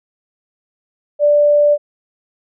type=tone; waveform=sine; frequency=587.3 Hz; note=D5; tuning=in tune; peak=-8 dBFS; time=1.19-1.78 s; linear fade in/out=50 ms; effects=none